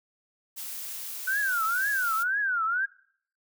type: noise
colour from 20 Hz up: blue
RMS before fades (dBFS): -37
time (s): 0.56-2.24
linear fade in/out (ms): 20
type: tone with vibrato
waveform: sine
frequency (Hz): 1480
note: F#6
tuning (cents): 0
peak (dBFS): -24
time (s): 1.27-2.86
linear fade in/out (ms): 10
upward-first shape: triangle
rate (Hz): 2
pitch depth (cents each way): 250
effects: noise-tail reverb RT60 0.6 s tail -22 dB re dry